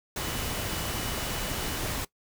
sine tone in noise, 2960 Hz, F#7, in tune, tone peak -43 dBFS, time 0.21-1.78 s, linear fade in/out 5 ms, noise pink, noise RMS -32 dBFS, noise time 0.16-2.05 s, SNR -14 dB, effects noise-tail reverb RT60 0.1 s tail -20 dB re dry

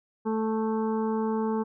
harmonic tone with a mistuned harmonic, 220 Hz, A3, in tune, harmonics 1 / 2 / 4 / 5 / 6 / 7, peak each -27 / -29 / -34 / -40 / -47 / -50 dBFS, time 0.25-1.64 s, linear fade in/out 20 ms, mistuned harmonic 7, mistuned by +16 cents, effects none

